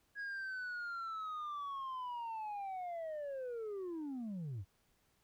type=linear sweep; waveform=sine; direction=down; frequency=1661.2 to 85 Hz; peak=-37 dBFS; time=0.15-4.65 s; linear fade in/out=50 ms; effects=tanh soft clip ceiling -39 dBFS + pink hiss -75 dBFS RMS until 5.23 s